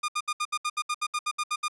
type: tone bursts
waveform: sawtooth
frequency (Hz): 1214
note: D#6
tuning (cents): -43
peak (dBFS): -22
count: 14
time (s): 0.03-1.683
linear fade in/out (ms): 10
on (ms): 54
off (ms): 69
effects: resampled to 24000 Hz